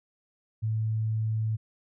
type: tone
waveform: sine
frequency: 110 Hz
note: A2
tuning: in tune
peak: -25 dBFS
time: 0.62-1.57 s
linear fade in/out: 20 ms
effects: none